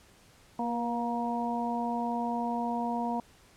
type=harmonic tone with a mistuned harmonic; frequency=236.2 Hz; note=A#3; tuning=23 cents sharp; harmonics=1 / 2 / 3 / 4; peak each=-32 / -40 / -34 / -34 dBFS; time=0.59-3.2 s; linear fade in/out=2 ms; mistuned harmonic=2; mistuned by=+26 cents; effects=pink hiss -59 dBFS RMS until 3.56 s + low-pass 11000 Hz 12 dB/octave